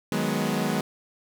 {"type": "chord", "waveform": "sawtooth", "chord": "G# minor seventh", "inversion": "second", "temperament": "equal with one note detuned", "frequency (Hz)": [155.56, 185, 209.1, 246.9], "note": ["D#3", "F#3", "G#3", "B3"], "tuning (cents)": [0, 0, 12, 0], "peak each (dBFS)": [-27, -26, -24, -26], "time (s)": [0.12, 0.81], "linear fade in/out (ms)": 2, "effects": []}